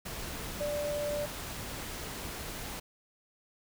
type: tone in noise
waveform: sine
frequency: 587 Hz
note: D5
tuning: 1 cent flat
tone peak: -31 dBFS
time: 0.6-1.26 s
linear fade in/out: 10 ms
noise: pink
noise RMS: -40 dBFS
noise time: 0.05-2.8 s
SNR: +6 dB
effects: none